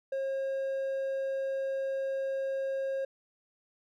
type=tone with hard clipping; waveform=sine; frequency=539 Hz; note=C#5; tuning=49 cents flat; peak=-31 dBFS; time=0.12-3.05 s; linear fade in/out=5 ms; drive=3 dB; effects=none